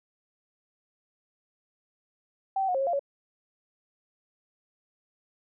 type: tone with pitch steps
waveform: sine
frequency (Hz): 775 / 770 / 726 / 537 / 545 / 692 / 560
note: G5 / G5 / F#5 / C5 / C#5 / F5 / C#5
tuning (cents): -20 / -31 / -33 / +45 / -29 / -16 / +18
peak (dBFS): -24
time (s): 2.56-2.994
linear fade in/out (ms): 5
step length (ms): 62
effects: none